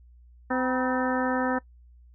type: harmonic tone with a mistuned harmonic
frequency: 256.3 Hz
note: C4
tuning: 36 cents flat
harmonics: 1 / 2 / 3 / 4 / 5 / 6 / 7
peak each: -27 / -30 / -32 / -33 / -34 / -35 / -35 dBFS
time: 0.5-1.59 s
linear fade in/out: 10 ms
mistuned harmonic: 4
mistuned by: -92 cents
effects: noise-tail reverb RT60 0.1 s tail -21 dB re dry + added 60 Hz sine -50 dBFS peak until 2.14 s